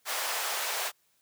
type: high-pass noise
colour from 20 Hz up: pink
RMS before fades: -32 dBFS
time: 0.05-0.92 s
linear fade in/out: 50 ms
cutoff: 610 Hz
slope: 24 dB/octave
effects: white hiss -70 dBFS RMS until 1.21 s + high-pass 60 Hz 12 dB/octave